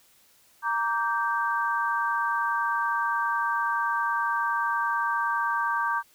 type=chord; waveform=sine; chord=G minor; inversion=first; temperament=equal with one note detuned; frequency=932.3 / 1161.8 / 1568 Hz; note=Bb5 / D6 / G6; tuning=0 / -19 / 0 cents; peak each=-28 dBFS; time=0.62-6.03 s; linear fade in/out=50 ms; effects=white hiss -60 dBFS RMS until 6.14 s